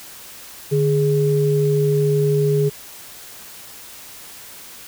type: tone pair together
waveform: sine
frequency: 147.85 / 415.3 Hz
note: D3 / G#4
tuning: +12 / 0 cents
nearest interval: octave + tritone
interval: 1788 cents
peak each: -17 dBFS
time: 0.71-2.7 s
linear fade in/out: 20 ms
effects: white hiss -39 dBFS RMS until 4.87 s